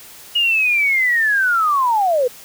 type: linear sweep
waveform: sine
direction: down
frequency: 2886 to 471.2 Hz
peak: -13 dBFS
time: 0.35-2.28 s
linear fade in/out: 10 ms
effects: white hiss -40 dBFS RMS until 2.44 s